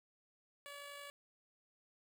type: tone with amplitude modulation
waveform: 10% pulse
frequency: 571 Hz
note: D5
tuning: 49 cents flat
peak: -39 dBFS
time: 0.66-1.1 s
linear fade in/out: 0 ms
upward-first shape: sine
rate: 51.4 Hz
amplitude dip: 30%
effects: none